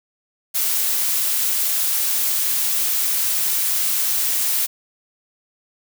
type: noise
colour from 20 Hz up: blue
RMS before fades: -20 dBFS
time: 0.54-4.67 s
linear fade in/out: 20 ms
effects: none